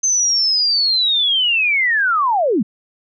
sine linear sweep, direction down, 6272 to 175.1 Hz, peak -13 dBFS, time 0.03-2.63 s, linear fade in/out 10 ms, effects none

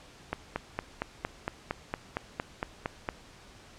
click train, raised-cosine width 0.5 ms, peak -15 dBFS, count 13, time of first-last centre 0.33-3.089 s, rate 4.35 Hz, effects pink hiss -53 dBFS RMS until 3.78 s + low-pass 7000 Hz 12 dB/octave

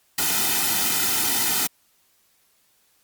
white noise with comb filter, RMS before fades -22 dBFS, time 0.18-1.67 s, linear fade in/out 5 ms, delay 1.8 ms, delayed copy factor -1, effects white hiss -63 dBFS RMS until 3.03 s + Opus 48 kbps

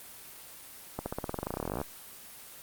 accelerating click train, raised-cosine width 1 ms, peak -18 dBFS, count 25, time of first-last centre 0.99-1.815 s, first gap 70 ms, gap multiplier 0.93, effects white hiss -48 dBFS RMS until 2.62 s + Opus 24 kbps

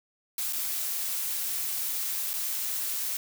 blue noise with dropouts, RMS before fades -31 dBFS, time 0.38-3.17 s, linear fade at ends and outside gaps 2 ms, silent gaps 0.526-0.531 / 2.333-2.337 s, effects none

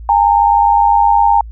sine tone pair together, 813.4 / 913 Hz, G#5 / A#5, -36 / -36 cents, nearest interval major second, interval 200 cents, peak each -10 dBFS, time 0.09-1.41 s, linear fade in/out 2 ms, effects added 56 Hz sine -27 dBFS peak until 1.51 s

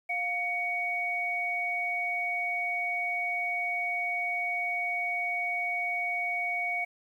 sine tone pair together, 705.6 / 2240 Hz, F5 / C#7, +18 / +18 cents, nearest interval octave + minor sixth, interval 2000 cents, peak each -34 / -29 dBFS, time 0.09-6.85 s, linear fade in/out 10 ms, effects 10-bit

